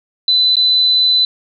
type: tone with dropouts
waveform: sine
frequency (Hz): 4008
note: B7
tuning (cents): +25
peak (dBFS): -9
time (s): 0.28-1.25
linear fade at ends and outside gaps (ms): 2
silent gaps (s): 0.556-0.567
effects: none